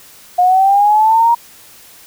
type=linear sweep; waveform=sine; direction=up; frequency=712 to 946 Hz; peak=-7 dBFS; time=0.38-1.35 s; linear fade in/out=10 ms; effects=white hiss -41 dBFS RMS until 2.06 s